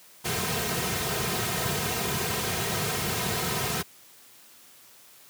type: noise with comb filter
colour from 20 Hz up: pink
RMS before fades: -28 dBFS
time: 0.24-3.83 s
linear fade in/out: 20 ms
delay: 3.5 ms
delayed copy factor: -0.75
effects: white hiss -53 dBFS RMS until 5.29 s + high-pass 100 Hz 12 dB/octave